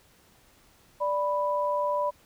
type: tone pair together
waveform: sine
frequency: 587.3 / 987.7 Hz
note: D5 / B5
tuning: 0 / 0 cents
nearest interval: major sixth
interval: 900 cents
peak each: -27 dBFS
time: 1-2.11 s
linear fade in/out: 20 ms
effects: pink hiss -60 dBFS RMS until 2.25 s